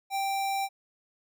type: tone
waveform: square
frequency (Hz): 784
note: G5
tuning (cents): 0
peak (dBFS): -28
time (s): 0.1-0.69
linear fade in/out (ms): 50
effects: none